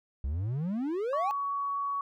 triangle exponential sweep, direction up, 63 to 860 Hz, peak -27 dBFS, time 0.24-1.31 s, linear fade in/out 0 ms
sine tone, 1124 Hz, C#6, 24 cents sharp, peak -29 dBFS, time 1.13-2.01 s, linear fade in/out 2 ms
effects none

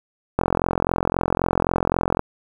click train, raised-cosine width 1 ms, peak -4 dBFS, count 80, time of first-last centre 0.39-2.194 s, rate 43.8 Hz, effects 7-bit

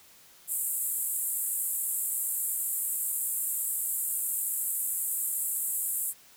white band-pass noise, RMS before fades -31 dBFS, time 0.47-6.14 s, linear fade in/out 50 ms, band 7500 to 15000 Hz, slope 96 dB/octave, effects white hiss -56 dBFS RMS until 6.36 s

